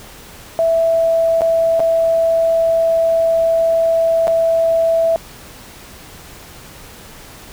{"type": "tone with dropouts", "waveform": "sine", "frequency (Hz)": 659.3, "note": "E5", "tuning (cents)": 0, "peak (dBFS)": -11, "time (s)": [0.59, 5.16], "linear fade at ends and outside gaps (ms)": 0, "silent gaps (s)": [[1.409, 1.418], [1.795, 1.802], [4.271, 4.279]], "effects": ["pink hiss -38 dBFS RMS until 7.52 s"]}